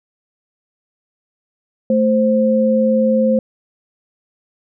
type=tone pair together; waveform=sine; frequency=220.2 / 523.7 Hz; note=A3 / C5; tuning=+2 / +1 cents; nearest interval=octave + minor third; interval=1499 cents; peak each=-14 dBFS; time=1.9-3.39 s; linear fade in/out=2 ms; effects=none